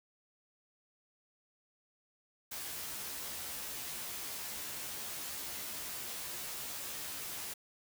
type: noise with comb filter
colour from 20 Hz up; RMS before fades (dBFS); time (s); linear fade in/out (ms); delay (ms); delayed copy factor
white; -42; 2.51-7.54; 10; 14; +0.9
effects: none